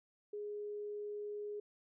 sine tone, 415.3 Hz, G#4, in tune, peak -40 dBFS, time 0.33-1.6 s, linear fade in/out 5 ms, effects none

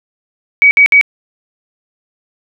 sine tone bursts, 2266 Hz, C#7, 37 cents sharp, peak -3 dBFS, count 3, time 0.62-1.012 s, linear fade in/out 0 ms, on 90 ms, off 61 ms, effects none

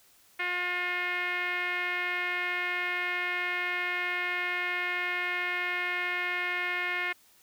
5% pulse tone with low-pass filter, 356.9 Hz, F4, 38 cents sharp, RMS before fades -31 dBFS, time 0.39-7.13 s, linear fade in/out 10 ms, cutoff 2100 Hz, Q 3.9, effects white hiss -61 dBFS RMS until 7.42 s

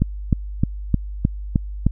click train, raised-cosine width 5 ms, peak -3 dBFS, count 7, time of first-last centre 0.02-1.866 s, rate 3.25 Hz, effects added 50 Hz sine -27 dBFS peak until 1.91 s

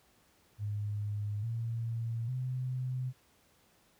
sine tone with pitch steps, 103.83 / 115.21 / 127.83 Hz, G#2 / A#2 / C3, 0 / -20 / -40 cents, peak -32 dBFS, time 0.58-3.13 s, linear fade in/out 50 ms, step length 850 ms, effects pink hiss -67 dBFS RMS until 3.99 s + high-pass 60 Hz 12 dB/octave

